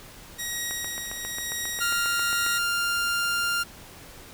10% pulse tone with tremolo, 1896 Hz, A#6, 29 cents sharp, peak -19 dBFS, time 0.38-2.59 s, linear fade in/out 20 ms, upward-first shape triangle, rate 1 Hz, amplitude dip 45%
click train, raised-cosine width 0.5 ms, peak -21 dBFS, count 14, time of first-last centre 0.71-2.464 s, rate 7.41 Hz
sawtooth tone, 1396.9 Hz, F6, in tune, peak -20 dBFS, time 1.8-3.64 s, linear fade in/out 20 ms
effects pink hiss -46 dBFS RMS until 4.33 s

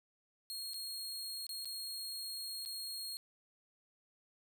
sawtooth tone with dropouts, 4268 Hz, C8, 34 cents sharp, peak -38 dBFS, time 0.5-3.17 s, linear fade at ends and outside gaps 0 ms, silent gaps 0.735-0.742 / 1.467-1.492 / 1.647-1.655 / 2.651-2.659 s, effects none

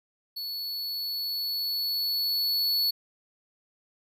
square tone with level ramp, 4417 Hz, C#8, 7 cents flat, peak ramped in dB -33 to -23 dBFS, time 0.36-2.91 s, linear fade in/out 10 ms, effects none

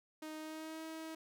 sawtooth tone with pitch glide, 311.1 to 320.2 Hz, D#4 to D#4, 0 to +50 cents, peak -40 dBFS, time 0.22-1.15 s, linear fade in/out 5 ms, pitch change +50 cents, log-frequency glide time 0.38-0.84 s, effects none

